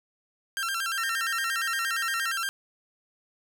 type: tone with vibrato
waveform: sawtooth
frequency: 1468 Hz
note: F#6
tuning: 14 cents flat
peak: -24 dBFS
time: 0.57-2.49 s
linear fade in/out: 0 ms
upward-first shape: square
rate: 8.6 Hz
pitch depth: 140 cents each way
type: tone with pitch glide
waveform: triangle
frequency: 1835 to 1853.1 Hz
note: A#6 to A#6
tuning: -28 to -11 cents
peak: -30 dBFS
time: 0.98-2.32 s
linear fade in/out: 2 ms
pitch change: +17 cents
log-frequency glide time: 1.17-1.46 s
effects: none